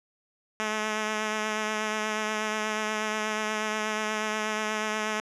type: tone with vibrato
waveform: 5% pulse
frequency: 215.1 Hz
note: A3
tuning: 39 cents flat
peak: -16 dBFS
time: 0.6-5.2 s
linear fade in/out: 0 ms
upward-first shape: triangle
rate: 8.3 Hz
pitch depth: 21 cents each way
effects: low-pass 7000 Hz 12 dB/octave